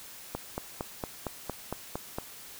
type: click train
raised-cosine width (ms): 1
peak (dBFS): -18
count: 9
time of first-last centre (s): 0.35-2.185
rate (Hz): 4.36
effects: white hiss -47 dBFS RMS until 2.59 s